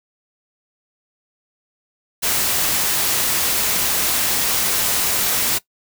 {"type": "noise", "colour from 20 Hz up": "white", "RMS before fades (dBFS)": -19, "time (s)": [2.22, 5.59], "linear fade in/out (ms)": 20, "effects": ["noise-tail reverb RT60 0.1 s tail -19 dB re dry"]}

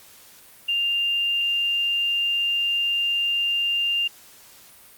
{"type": "tone", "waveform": "sine", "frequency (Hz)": 2796, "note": "F7", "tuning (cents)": 1, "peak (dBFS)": -20, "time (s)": [0.68, 4.08], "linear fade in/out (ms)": 10, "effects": ["white hiss -49 dBFS RMS until 4.97 s", "Opus 48 kbps"]}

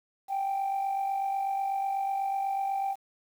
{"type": "tone with amplitude modulation", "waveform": "sine", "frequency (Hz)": 784, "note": "G5", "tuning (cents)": 0, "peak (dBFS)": -23, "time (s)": [0.28, 2.96], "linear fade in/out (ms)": 50, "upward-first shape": "sine", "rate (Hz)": 48.1, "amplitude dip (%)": 55, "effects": ["tanh soft clip ceiling -24 dBFS", "9-bit"]}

